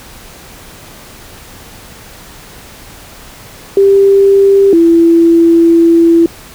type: tone pair in turn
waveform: sine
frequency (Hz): 394.4 / 334.4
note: G4 / E4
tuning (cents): +11 / +25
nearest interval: minor third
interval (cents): 286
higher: first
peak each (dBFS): -3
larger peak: neither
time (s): 3.77-4.73 / 4.73-6.26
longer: second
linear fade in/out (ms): 2
effects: pink hiss -34 dBFS RMS until 6.54 s